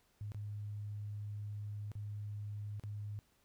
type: tone with dropouts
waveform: sine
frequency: 103.83 Hz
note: G#2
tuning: in tune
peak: -40 dBFS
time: 0.21-3.19 s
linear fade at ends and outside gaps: 0 ms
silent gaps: 0.319-0.346 / 1.917-1.953 / 2.797-2.837 s
effects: pink hiss -73 dBFS RMS until 3.44 s